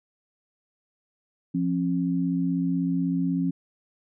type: tone pair together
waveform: sine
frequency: 173.84 / 270 Hz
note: F3 / C#4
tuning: -8 / -45 cents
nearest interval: minor sixth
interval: 763 cents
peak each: -25 dBFS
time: 1.54-3.51 s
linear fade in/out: 10 ms
effects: none